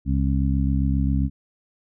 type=harmonic tone; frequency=67.5 Hz; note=C#2; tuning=45 cents flat; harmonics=1 / 2 / 3 / 4; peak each=-21 / -24 / -26 / -27 dBFS; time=0.05-1.3 s; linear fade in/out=50 ms; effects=none